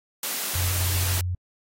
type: high-pass noise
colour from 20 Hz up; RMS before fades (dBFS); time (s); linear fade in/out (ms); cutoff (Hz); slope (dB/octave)
white; -28; 0.23-1.21; 2; 180; 48
type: tone with pitch glide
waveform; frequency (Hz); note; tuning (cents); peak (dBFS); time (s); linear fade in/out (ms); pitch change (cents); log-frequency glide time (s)
sine; 89.1 to 89.98; F2 to F#2; +35 to -48; -24; 0.55-1.35; 5; +17; 0.66-1.22
effects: AAC 48 kbps